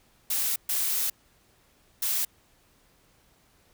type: noise bursts at uneven times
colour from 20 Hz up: blue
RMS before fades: -27 dBFS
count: 3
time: 0.3-0.56 / 0.69-1.1 / 2.02-2.25 s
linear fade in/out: 5 ms
effects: pink hiss -63 dBFS RMS until 3.73 s